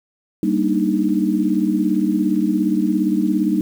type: chord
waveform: sine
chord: Eb major seventh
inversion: first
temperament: equal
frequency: 196 / 233.1 / 293.7 / 311.1 Hz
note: G3 / Bb3 / D4 / Eb4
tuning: 0 / 0 / 0 / 0 cents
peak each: -20 / -22 / -23 / -19 dBFS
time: 0.43-3.61 s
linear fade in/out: 2 ms
effects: 7-bit